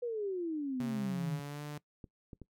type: exponential sweep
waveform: sine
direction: down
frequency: 493.9 to 146.5 Hz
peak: -33 dBFS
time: 0.02-1.4 s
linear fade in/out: 10 ms
type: tone with pitch glide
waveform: sawtooth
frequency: 133.9 to 147.72 Hz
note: C3 to D3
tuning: +40 to +10 cents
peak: -36 dBFS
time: 0.8-1.78 s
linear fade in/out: 2 ms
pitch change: +170 cents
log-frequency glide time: 1.03-1.63 s
type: clicks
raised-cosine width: 3 ms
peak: -34 dBFS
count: 3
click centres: 2.042 / 2.332 / 2.417 s
effects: noise-tail reverb RT60 0.1 s tail -20 dB re dry